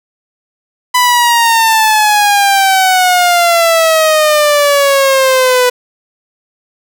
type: exponential sweep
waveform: sawtooth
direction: down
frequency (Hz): 1000 to 493.6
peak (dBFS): -3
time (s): 0.94-5.7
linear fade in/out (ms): 10
effects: none